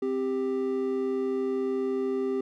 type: tone pair together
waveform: triangle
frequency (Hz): 260.8 / 394.6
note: C4 / G4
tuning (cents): -5 / +11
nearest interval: perfect fifth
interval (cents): 716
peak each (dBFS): -29 / -25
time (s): 0.02-2.41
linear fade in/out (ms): 5
effects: none